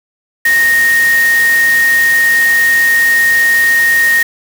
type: tone in noise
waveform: sine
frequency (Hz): 1857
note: A#6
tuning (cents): -7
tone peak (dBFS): -7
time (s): 0.45-4.23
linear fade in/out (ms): 5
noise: white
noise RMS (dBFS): -21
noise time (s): 0.45-4.23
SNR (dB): +11
effects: none